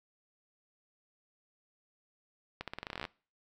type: accelerating click train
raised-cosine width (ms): 0.3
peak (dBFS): -22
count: 15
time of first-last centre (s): 2.61-3.052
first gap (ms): 67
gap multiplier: 0.87
effects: noise-tail reverb RT60 0.4 s tail -23 dB re dry